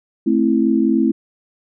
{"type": "chord", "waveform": "sine", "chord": "A minor", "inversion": "none", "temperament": "just", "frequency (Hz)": [220, 264, 330], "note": ["A3", "C4", "E4"], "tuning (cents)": [0, 16, 2], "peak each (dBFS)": -17, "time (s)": [0.26, 1.12], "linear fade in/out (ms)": 10, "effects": []}